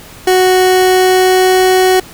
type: tone with pitch glide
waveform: 30% pulse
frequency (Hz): 370 to 372.1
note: F#4 to F#4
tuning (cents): 0 to +10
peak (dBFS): -4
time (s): 0.27-2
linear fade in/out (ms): 5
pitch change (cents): +10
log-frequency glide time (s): 0.56-1.7
effects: pink hiss -35 dBFS RMS until 2.13 s